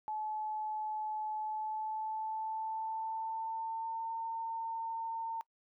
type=tone with pitch glide; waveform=sine; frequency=860 to 906.9 Hz; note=A5 to A#5; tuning=-40 to -48 cents; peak=-35 dBFS; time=0.08-5.41 s; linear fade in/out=0 ms; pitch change=+92 cents; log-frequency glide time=1.36-4.15 s; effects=noise-tail reverb RT60 0.1 s tail -23 dB re dry